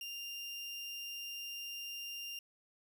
30% pulse tone, 2794 Hz, F7, in tune, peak -39 dBFS, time 0.01-2.39 s, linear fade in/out 2 ms, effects none

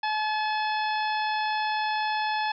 harmonic tone, 858 Hz, A5, 44 cents flat, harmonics 1 / 2 / 3 / 4 / 5 / 6, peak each -26 / -32 / -36 / -38 / -40 / -42 dBFS, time 0.03-2.52 s, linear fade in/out 5 ms, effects none

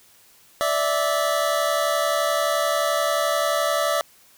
25% pulse tone pair together, 584 / 655.5 Hz, D5 / E5, -10 / -10 cents, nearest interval major second, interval 200 cents, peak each -19 dBFS, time 0.61-4.01 s, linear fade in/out 0 ms, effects white hiss -54 dBFS RMS until 4.37 s

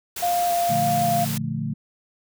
white noise, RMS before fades -31 dBFS, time 0.16-1.38 s, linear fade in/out 5 ms
sine tone with vibrato, 698.5 Hz, F5, in tune, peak -19 dBFS, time 0.22-1.25 s, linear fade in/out 10 ms, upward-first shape square, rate 1.8 Hz, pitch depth 8 cents each way
sine chord, Bb major seventh, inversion none, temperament equal, 116.54 / 146.83 / 174.61 / 220 Hz, Bb2 / D3 / F3 / A3, 0 / 0 / 0 / 0 cents, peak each -31 / -28 / -32 / -29 dBFS, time 0.69-1.74 s, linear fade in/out 10 ms
effects none

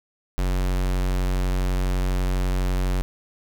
square tone, 46.02 Hz, F#1, 9 cents flat, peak -21 dBFS, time 0.38-3.02 s, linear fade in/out 0 ms, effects none

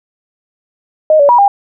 sine tone with pitch steps, 621 / 570 / 964 / 803 Hz, D#5 / C#5 / B5 / G5, -3 / +48 / -42 / +41 cents, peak -4 dBFS, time 1.1-1.48 s, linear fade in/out 2 ms, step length 95 ms, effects none

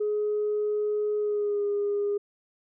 sine tone with pitch glide, 420 to 408.3 Hz, G#4 to G#4, +19 to -29 cents, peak -23 dBFS, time 0-2.18 s, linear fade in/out 10 ms, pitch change -48 cents, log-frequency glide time 1.18-1.64 s, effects tanh soft clip ceiling -20 dBFS

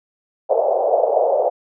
white band-pass noise, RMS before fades -17 dBFS, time 0.49-1.5 s, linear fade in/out 20 ms, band 480 to 700 Hz, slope 48 dB/octave, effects none

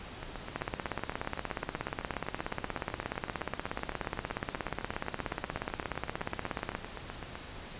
two click trains, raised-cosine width 0.5 ms, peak -24 / -17 dBFS, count 57 / 105, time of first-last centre 0.23-7.355 / 0.56-6.75 s, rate 7.86 / 16.8 Hz, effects pink hiss -45 dBFS RMS until 7.79 s + resampled to 8000 Hz

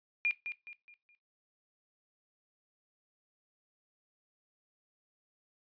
sine tone with echo, 2414 Hz, D7, 47 cents sharp, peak -26 dBFS, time 0.25-0.31 s, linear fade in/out 0 ms, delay 210 ms, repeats 4, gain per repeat -9 dB, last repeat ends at 1.15 s, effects noise-tail reverb RT60 0.2 s tail -18 dB re dry + resampled to 11025 Hz

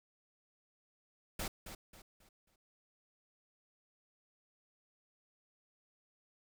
pink noise with echo, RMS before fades -39 dBFS, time 1.39-1.48 s, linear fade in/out 5 ms, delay 270 ms, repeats 4, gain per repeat -9 dB, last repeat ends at 2.56 s, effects none

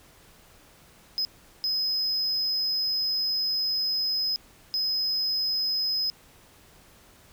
triangle tone bursts at uneven times, 5070 Hz, D#8, 32 cents sharp, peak -23 dBFS, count 3, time 1.18-1.25 / 1.64-4.36 / 4.74-6.1 s, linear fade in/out 0 ms, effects pink hiss -55 dBFS RMS until 7.32 s

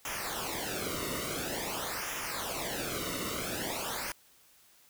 pink noise with flanger, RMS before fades -36 dBFS, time 0.05-4.12 s, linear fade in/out 2 ms, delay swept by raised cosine 0.23 to 1.23 ms, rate 0.48 Hz, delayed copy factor -0.8, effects white hiss -62 dBFS RMS until 4.89 s

